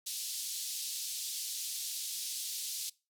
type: band-pass noise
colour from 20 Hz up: pink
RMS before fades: -39 dBFS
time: 0.06-2.9 s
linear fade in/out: 10 ms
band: 3800 to 14000 Hz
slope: 24 dB/octave
effects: noise-tail reverb RT60 0.3 s tail -23 dB re dry